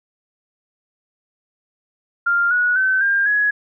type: tone with pitch steps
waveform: sine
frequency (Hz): 1396.9 / 1462.1 / 1530.4 / 1601.8 / 1676.6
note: F6 / F#6 / G6 / G6 / G#6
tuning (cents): 0 / -21 / -42 / +37 / +16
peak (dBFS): -14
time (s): 2.26-3.51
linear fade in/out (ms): 10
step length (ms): 250
effects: none